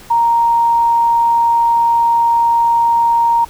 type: tone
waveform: sine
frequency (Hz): 932.3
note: A#5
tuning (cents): 0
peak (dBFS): -9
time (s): 0.1-3.45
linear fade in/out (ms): 10
effects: pink hiss -39 dBFS RMS until 3.49 s